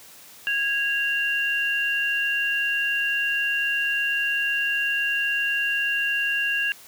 sine tone pair together, 1648.3 / 2774 Hz, G#6 / F7, -14 / -12 cents, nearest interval major sixth, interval 902 cents, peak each -24 dBFS, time 0.47-6.72 s, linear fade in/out 0 ms, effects white hiss -47 dBFS RMS until 6.87 s + high-pass 80 Hz 12 dB/octave

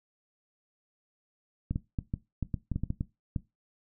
clicks, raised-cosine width 5 ms, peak -18 dBFS, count 12, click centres 1.71 / 1.759 / 1.988 / 2.139 / 2.427 / 2.542 / 2.717 / 2.76 / 2.836 / 2.904 / 3.009 / 3.362 s, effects noise-tail reverb RT60 0.2 s tail -17 dB re dry

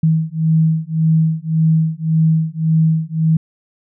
sine beating tone pair, 159.2 / 161 Hz, D#3 / E3, +40 / -41 cents, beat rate 1.8 Hz, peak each -15 dBFS, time 0.03-3.37 s, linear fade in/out 5 ms, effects none

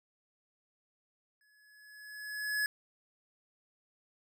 square tone with exponential growth, 1697 Hz, G#6, 37 cents sharp, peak -29 dBFS, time 1.41-2.66 s, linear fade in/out 1 ms, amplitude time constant 270 ms, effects none

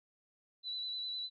sine tone with vibrato, 3970 Hz, B7, 8 cents sharp, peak -37 dBFS, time 0.63-1.3 s, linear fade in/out 50 ms, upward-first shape square, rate 9.9 Hz, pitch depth 19 cents each way, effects none

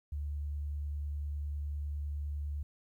sine tone with vibrato, 73 Hz, D2, 10 cents flat, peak -34 dBFS, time 0.12-2.63 s, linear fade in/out 5 ms, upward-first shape sine, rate 9.9 Hz, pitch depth 9 cents each way, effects 12-bit

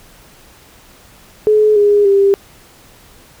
sine tone with pitch steps, 426.5 / 411 / 396.1 Hz, G#4 / G#4 / G4, +46 / -18 / +18 cents, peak -7 dBFS, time 1.47-2.34 s, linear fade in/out 0 ms, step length 290 ms, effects pink hiss -44 dBFS RMS until 3.4 s

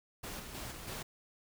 pink noise with level steps, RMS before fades -43 / -47 / -43 / -47 / -42 dBFS, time 0.23-1.03 s, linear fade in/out 10 ms, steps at 0.39 / 0.54 / 0.71 / 0.87 s, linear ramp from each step 10 ms, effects none

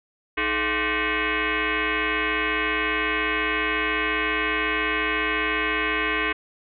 sine tone with frequency modulation, 313.8 Hz, D#4, 15 cents sharp, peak -21 dBFS, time 0.37-6.33 s, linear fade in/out 10 ms, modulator 371 Hz, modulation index 6.6, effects none

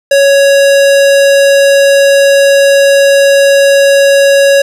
square tone, 556 Hz, C#5, 5 cents sharp, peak -4 dBFS, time 0.11-4.62 s, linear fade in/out 5 ms, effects low-pass 11000 Hz 12 dB/octave + 7-bit

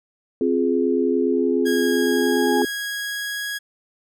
sine chord, F minor, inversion second, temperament just, 261.9 / 349.2 / 419.1 Hz, C4 / F4 / Ab4, +2 / 0 / +16 cents, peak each -21 / -22 / -21 dBFS, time 0.41-2.65 s, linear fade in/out 2 ms
sine tone with exponential growth, 830.6 Hz, G#5, in tune, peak -21 dBFS, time 1.33-2.62 s, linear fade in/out 1 ms, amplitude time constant 280 ms
sawtooth tone with pitch glide, 1640 to 1658.1 Hz, G#6 to G#6, -22 to -3 cents, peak -22 dBFS, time 1.65-3.59 s, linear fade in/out 20 ms, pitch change +19 cents, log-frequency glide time 1.91-3.41 s
effects none

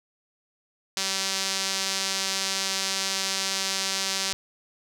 sawtooth tone with band-pass filter, 192.7 Hz, G3, 29 cents flat, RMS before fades -28 dBFS, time 0.97-4.33 s, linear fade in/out 0 ms, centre 5300 Hz, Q 1.5, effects none

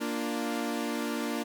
sawtooth chord, Bb major, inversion none, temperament equal, 233.1 / 293.7 / 349.2 Hz, Bb3 / D4 / F4, 0 / 0 / 0 cents, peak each -29 / -30 / -34 dBFS, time 0-1.44 s, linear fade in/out 20 ms, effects none

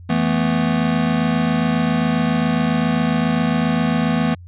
square chord, E suspended fourth, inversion none, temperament just, 164.81 / 219.8 / 247.2 Hz, E3 / A3 / B3, 0 / -2 / +2 cents, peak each -21 dBFS, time 0.09-4.35 s, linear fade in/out 10 ms, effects added 88 Hz sine -36 dBFS peak until 4.47 s + resampled to 8000 Hz

